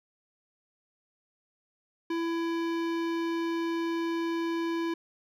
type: tone with hard clipping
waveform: sine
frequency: 333.6 Hz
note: E4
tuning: 21 cents sharp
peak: -30 dBFS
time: 2.1-4.94 s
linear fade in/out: 5 ms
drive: 18 dB
effects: none